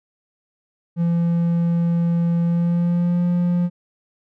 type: tone with pitch glide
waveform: triangle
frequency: 170 to 175.59 Hz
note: F3 to F3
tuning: -46 to +10 cents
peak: -14 dBFS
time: 0.96-3.7 s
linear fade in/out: 50 ms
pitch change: +56 cents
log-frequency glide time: 2.43-3.24 s
effects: none